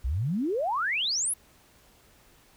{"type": "exponential sweep", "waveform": "sine", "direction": "up", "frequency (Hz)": [55.9, 11520], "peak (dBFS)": -25, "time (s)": [0.04, 1.34], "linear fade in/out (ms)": 10, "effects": ["pink hiss -59 dBFS RMS until 2.56 s"]}